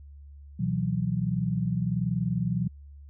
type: chord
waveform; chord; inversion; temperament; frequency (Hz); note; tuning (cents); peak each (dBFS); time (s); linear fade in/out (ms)
sine; B suspended fourth; none; equal; 123.47 / 164.81 / 185; B2 / E3 / F#3; 0 / 0 / 0; -29 / -29 / -29; 0.59-2.68; 10
effects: added 71 Hz sine -44 dBFS peak until 3.09 s